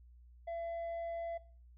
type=tone with tanh clipping; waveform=sine; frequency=674 Hz; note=E5; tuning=38 cents sharp; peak=-39 dBFS; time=0.47-1.38 s; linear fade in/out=10 ms; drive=4 dB; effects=noise-tail reverb RT60 0.4 s tail -18 dB re dry + added 60 Hz sine -56 dBFS peak until 1.77 s